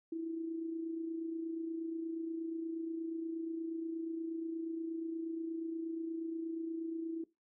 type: tone with amplitude modulation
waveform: sine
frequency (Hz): 327.9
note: E4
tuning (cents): -9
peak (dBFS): -34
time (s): 0.12-7.24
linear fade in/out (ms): 5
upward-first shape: sine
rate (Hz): 28.4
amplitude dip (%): 50
effects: noise-tail reverb RT60 0.2 s tail -18 dB re dry